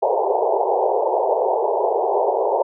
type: band-pass noise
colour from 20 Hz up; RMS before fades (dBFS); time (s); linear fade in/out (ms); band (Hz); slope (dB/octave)
pink; -19; 0.02-2.63; 10; 380 to 940; 96
effects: none